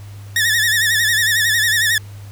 sawtooth tone with vibrato, 1800 Hz, A6, 39 cents sharp, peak -10 dBFS, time 0.36-1.98 s, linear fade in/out 2 ms, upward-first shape sine, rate 11 Hz, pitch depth 95 cents each way, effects added 101 Hz sine -32 dBFS peak until 2.31 s + pink hiss -46 dBFS RMS until 2.31 s

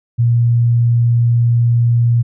sine tone, 118.4 Hz, A#2, 27 cents sharp, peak -9 dBFS, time 0.18-2.23 s, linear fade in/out 20 ms, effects none

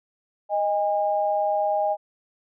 sine tone pair together, 622.3 / 813 Hz, D#5 / G#5, 0 / -37 cents, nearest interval perfect fourth, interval 463 cents, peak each -23 dBFS, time 0.49-1.97 s, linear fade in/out 50 ms, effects none

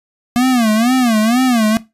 square tone with vibrato, 235.6 Hz, A#3, 19 cents sharp, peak -11 dBFS, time 0.36-1.77 s, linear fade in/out 0 ms, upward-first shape sine, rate 2.1 Hz, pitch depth 170 cents each way, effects noise-tail reverb RT60 0.2 s tail -17 dB re dry + resampled to 32000 Hz

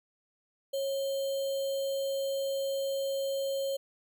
sine tone with sample-and-hold, 547 Hz, C#5, 23 cents flat, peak -29 dBFS, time 0.73-3.77 s, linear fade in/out 10 ms, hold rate 3675 Hz, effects none

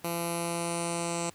10% pulse tone with low-pass filter sweep, 170 Hz, F3, 46 cents flat, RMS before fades -32 dBFS, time 0.04-1.3 s, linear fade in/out 5 ms, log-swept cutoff 12000 to 8000 Hz, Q 7.6, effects pink hiss -57 dBFS RMS until 1.34 s + high-pass 60 Hz 12 dB/octave

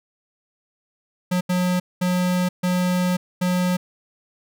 square tone bursts at uneven times, 180.6 Hz, F#3, 42 cents flat, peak -19 dBFS, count 5, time 1.31-1.41 / 1.49-1.8 / 2.01-2.49 / 2.63-3.17 / 3.41-3.77 s, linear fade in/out 10 ms, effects none

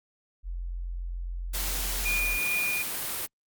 sine tone, 43.65 Hz, F1, in tune, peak -31 dBFS, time 0.43-2.4 s, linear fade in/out 50 ms
white noise, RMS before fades -32 dBFS, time 1.53-3.27 s, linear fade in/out 20 ms
sine tone with tremolo, 2435 Hz, D#7, 38 cents flat, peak -25 dBFS, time 2.05-2.83 s, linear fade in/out 10 ms, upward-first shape triangle, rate 2.4 Hz, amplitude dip 25%
effects Opus 48 kbps

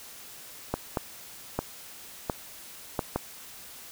clicks, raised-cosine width 1 ms, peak -12 dBFS, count 6, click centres 0.74 / 0.972 / 1.59 / 2.298 / 2.992 / 3.16 s, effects white hiss -46 dBFS RMS until 3.91 s

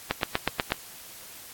click train, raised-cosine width 0.3 ms, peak -7 dBFS, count 6, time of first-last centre 0.11-0.721 s, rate 8.19 Hz, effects white hiss -45 dBFS RMS until 1.53 s + AAC 64 kbps

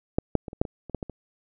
clicks, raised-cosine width 2 ms, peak -8 / -6 / -21 / -26 / -7 / -21 / -26 / -14 / -18 / -23 dBFS, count 10, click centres 0.185 / 0.353 / 0.482 / 0.531 / 0.615 / 0.652 / 0.897 / 0.947 / 1.028 / 1.097 s, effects none

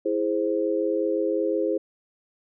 sine chord, E augmented, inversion none, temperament equal, 329.6 / 415.3 / 523.3 Hz, E4 / G#4 / B#4, 0 / 0 / 0 cents, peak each -26 dBFS, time 0.05-1.78 s, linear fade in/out 10 ms, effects none

